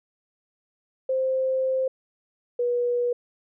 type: tone pair in turn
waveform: sine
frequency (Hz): 523.3 / 485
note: C5 / B4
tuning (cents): 0 / -31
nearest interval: minor second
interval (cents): 131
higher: first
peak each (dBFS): -21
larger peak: neither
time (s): 1.09-1.88 / 2.59-3.13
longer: first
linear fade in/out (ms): 5
effects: none